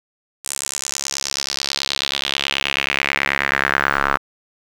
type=tone with band-pass filter sweep; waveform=sawtooth; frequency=69.3 Hz; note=C#2; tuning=in tune; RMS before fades=-22 dBFS; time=0.44-4.18 s; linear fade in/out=20 ms; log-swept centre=8600 to 1300 Hz; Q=3.2; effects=7-bit